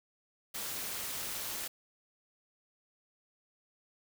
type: noise with amplitude modulation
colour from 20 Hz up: white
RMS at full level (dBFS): -36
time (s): 0.54-1.68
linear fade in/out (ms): 10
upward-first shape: sine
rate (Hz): 222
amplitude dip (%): 60
effects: none